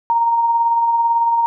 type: tone with tremolo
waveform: sine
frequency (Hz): 930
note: A#5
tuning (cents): -4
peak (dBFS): -11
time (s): 0.1-1.46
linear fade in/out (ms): 0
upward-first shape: sine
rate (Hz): 18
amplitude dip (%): 35
effects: none